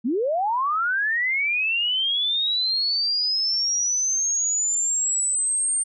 sine linear sweep, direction up, 207.7 to 8800 Hz, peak -20 dBFS, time 0.04-5.84 s, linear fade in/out 20 ms, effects none

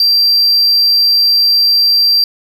triangle tone, 4713 Hz, D8, 5 cents sharp, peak -6 dBFS, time 0-2.24 s, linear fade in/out 2 ms, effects none

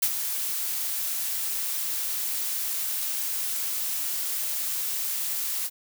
blue noise with ADSR envelope, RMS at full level -21 dBFS, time 0.02-5.7 s, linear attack 9 ms, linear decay 58 ms, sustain -8 dB, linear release 42 ms, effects none

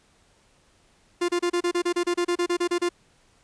45% pulse tone bursts, 350 Hz, F4, 4 cents sharp, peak -21 dBFS, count 16, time 1.21-2.891 s, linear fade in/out 10 ms, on 76 ms, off 31 ms, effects pink hiss -61 dBFS RMS until 3.43 s + resampled to 22050 Hz

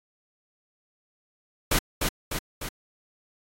pink noise with echo, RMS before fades -22 dBFS, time 1.71-1.79 s, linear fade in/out 5 ms, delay 300 ms, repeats 3, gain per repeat -4 dB, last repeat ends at 2.69 s, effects AAC 48 kbps

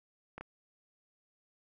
clicks, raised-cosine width 0.5 ms, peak -28 dBFS, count 2, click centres 0.38 / 0.41 s, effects none

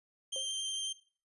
sawtooth tone with vibrato, 3153 Hz, G7, 9 cents sharp, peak -31 dBFS, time 0.32-0.93 s, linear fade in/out 10 ms, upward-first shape triangle, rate 11 Hz, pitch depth 12 cents each way
sine tone with exponential decay, 533 Hz, C5, 32 cents sharp, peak -39 dBFS, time 0.36-0.52 s, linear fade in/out 1 ms, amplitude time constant 33 ms
effects noise-tail reverb RT60 0.4 s tail -18 dB re dry + resampled to 24000 Hz

